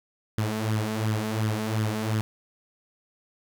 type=tone with flanger; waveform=sawtooth; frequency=108.7 Hz; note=A2; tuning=21 cents flat; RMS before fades=-27 dBFS; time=0.38-2.21 s; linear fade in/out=0 ms; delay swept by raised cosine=0.59 to 4.79 ms; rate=2.8 Hz; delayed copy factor=+0.6; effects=none